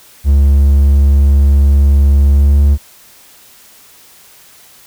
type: tone with pitch glide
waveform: triangle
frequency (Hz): 70.1 to 71.37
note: C#2 to D2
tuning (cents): +20 to -49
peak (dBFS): -3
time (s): 0.24-2.78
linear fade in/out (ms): 50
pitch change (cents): +31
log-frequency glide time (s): 2.32-2.62
effects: white hiss -42 dBFS RMS until 4.86 s